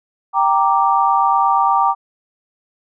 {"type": "chord", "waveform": "sine", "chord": "G minor", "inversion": "none", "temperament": "equal", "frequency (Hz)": [784, 932.3, 1174.7], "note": ["G5", "Bb5", "D6"], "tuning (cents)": [0, 0, 0], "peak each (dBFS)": -16, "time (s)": [0.33, 1.95], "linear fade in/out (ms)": 50, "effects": []}